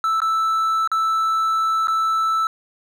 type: tone with dropouts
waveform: triangle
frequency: 1318.5 Hz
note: E6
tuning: in tune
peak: -15 dBFS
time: 0.04-2.47 s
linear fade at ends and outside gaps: 1 ms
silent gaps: 0.203-0.218 / 0.875-0.916 / 1.872-1.882 s
effects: none